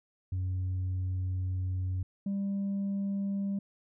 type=tone pair in turn; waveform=sine; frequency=92.5 / 198.16 Hz; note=F#2 / G3; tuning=0 / +19 cents; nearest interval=octave + minor second; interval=1319 cents; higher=second; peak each=-27 dBFS; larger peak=neither; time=0.32-2.03 / 2.26-3.59 s; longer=first; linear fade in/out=5 ms; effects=tanh soft clip ceiling -28 dBFS